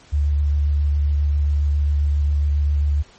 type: tone with vibrato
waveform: sine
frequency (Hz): 72.8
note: D2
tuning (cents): -15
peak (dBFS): -15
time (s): 0.12-3.03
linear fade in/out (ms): 20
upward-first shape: square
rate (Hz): 7.4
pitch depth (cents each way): 12
effects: pink hiss -49 dBFS RMS until 3.18 s + MP3 32 kbps